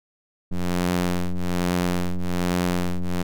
sawtooth ring-modulated tone, 88.9 Hz, F2, 31 cents sharp, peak -14 dBFS, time 0.51-3.23 s, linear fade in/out 10 ms, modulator 89.5 Hz, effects none

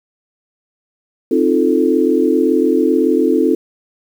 sine chord, F dominant seventh, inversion second, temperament equal with one note detuned, 263.9 / 311.1 / 349.2 / 440 Hz, C4 / Eb4 / F4 / A4, +15 / 0 / 0 / 0 cents, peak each -16 dBFS, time 1.31-3.55 s, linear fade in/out 5 ms, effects 7-bit

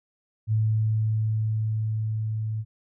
sine tone with level ramp, 109.3 Hz, A2, 11 cents flat, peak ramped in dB -19 to -26 dBFS, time 0.47-2.65 s, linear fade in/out 50 ms, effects none

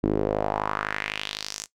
sawtooth tone with band-pass filter sweep, 51.91 Hz, G#1, in tune, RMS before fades -28 dBFS, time 0.03-1.66 s, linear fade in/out 10 ms, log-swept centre 300 to 7200 Hz, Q 2.7, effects noise-tail reverb RT60 0.1 s tail -17 dB re dry

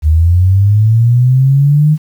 sine linear sweep, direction up, 74.6 to 155.56 Hz, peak -5 dBFS, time 0.02-1.98 s, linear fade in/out 50 ms, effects 7-bit

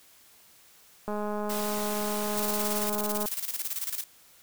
click train, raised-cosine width 1 ms, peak -20 dBFS, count 456, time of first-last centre 1.08-3.257 s, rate 209 Hz
white noise, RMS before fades -36 dBFS, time 1.49-2.9 s, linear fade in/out 10 ms
blue noise with tremolo, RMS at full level -31 dBFS, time 2.37-4.04 s, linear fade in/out 5 ms, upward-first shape square, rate 18 Hz, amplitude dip 70%
effects white hiss -57 dBFS RMS until 4.42 s

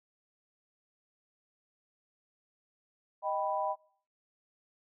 sine chord, Eb augmented, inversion none, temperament equal, 622.3 / 784 / 987.8 Hz, Eb5 / G5 / B5, 0 / 0 / 0 cents, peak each -34 dBFS, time 3.22-3.76 s, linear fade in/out 50 ms, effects noise-tail reverb RT60 0.5 s tail -22 dB re dry

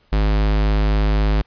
square tone, 51.91 Hz, G#1, in tune, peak -15 dBFS, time 0.12-1.42 s, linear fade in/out 10 ms, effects pink hiss -59 dBFS RMS until 1.46 s + resampled to 11025 Hz

